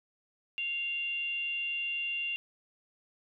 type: tone with frequency modulation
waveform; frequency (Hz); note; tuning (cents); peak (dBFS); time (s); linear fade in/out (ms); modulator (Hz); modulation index
sine; 2776; F7; -11; -31; 0.58-2.36; 0; 644; 0.24
effects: none